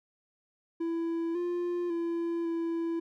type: tone with pitch steps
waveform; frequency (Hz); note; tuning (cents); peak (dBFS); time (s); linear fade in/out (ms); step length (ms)
triangle; 332.8 / 350.5 / 337.6 / 333.3; E4 / F4 / E4 / E4; +17 / +6 / +41 / +19; -27; 0.8-3; 10; 550
effects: none

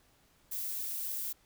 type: noise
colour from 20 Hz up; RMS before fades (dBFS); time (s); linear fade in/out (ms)
violet; -37; 0.51-1.33; 10
effects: pink hiss -67 dBFS RMS until 1.45 s

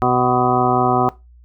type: harmonic tone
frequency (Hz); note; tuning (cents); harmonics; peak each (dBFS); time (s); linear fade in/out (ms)
125.1; B2; +23; 1 / 2 / 3 / 4 / 5 / 6 / 8 / 9 / 10; -24 / -22 / -20 / -28 / -27 / -17 / -24 / -25 / -22; 0.02-1.09; 0
effects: noise-tail reverb RT60 0.2 s tail -18 dB re dry + added 60 Hz sine -43 dBFS peak until 1.44 s

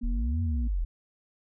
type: tone with vibrato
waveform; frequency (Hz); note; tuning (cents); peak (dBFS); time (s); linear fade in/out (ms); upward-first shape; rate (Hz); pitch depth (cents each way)
sine; 236.5; A#3; +25; -35; 0.01-0.68; 10; sine; 3.7; 16
type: exponential two-way sweep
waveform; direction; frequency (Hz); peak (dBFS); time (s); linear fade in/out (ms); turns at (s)
sine; up then down; 34.59 to 92.5 to 37.99; -25; 0.03-0.85; 10; 0.42
effects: none

